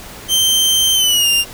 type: tone with pitch glide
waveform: sawtooth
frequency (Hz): 3123 to 2798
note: G7 to F7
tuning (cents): -7 to +3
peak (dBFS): -8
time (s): 0.28-1.45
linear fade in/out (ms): 50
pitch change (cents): -190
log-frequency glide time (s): 0.94-1.29
effects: pink hiss -34 dBFS RMS until 1.53 s